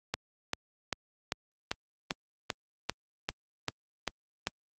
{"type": "click train", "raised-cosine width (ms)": 0.2, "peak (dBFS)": -12, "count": 12, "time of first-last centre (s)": [0.14, 4.471], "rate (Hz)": 2.54, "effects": ["high-pass 60 Hz 12 dB/octave", "Opus 48 kbps"]}